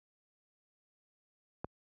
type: click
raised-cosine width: 1 ms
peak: -23 dBFS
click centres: 1.645 s
effects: high-pass 60 Hz 12 dB/octave